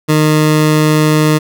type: tone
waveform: 20% pulse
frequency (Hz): 153.8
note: D#3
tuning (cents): -20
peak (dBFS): -3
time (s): 0.08-1.39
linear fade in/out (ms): 20
effects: none